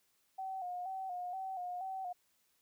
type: tone with vibrato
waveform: sine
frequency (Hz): 740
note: F#5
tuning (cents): 0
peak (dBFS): -38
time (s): 0.38-2.13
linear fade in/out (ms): 10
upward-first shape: square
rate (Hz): 2.1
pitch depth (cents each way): 55
effects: white hiss -75 dBFS RMS until 2.61 s